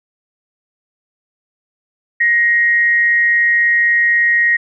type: tone pair together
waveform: sine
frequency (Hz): 1883.7 / 2100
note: A#6 / C7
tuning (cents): +18 / +6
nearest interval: major second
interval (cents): 188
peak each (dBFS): -10 / -21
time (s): 2.2-4.57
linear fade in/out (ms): 10
effects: none